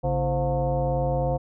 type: tone with frequency modulation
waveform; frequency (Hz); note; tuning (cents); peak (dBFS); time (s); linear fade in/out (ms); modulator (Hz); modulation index
sine; 329.6; E4; 0; -21; 0.03-1.38; 20; 192; 2.1
effects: none